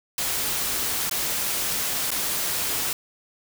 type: noise with dropouts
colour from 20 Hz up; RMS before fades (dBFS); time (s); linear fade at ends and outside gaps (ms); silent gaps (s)
white; -26; 0.18-2.93; 2; 1.096-1.111 / 2.106-2.115
effects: none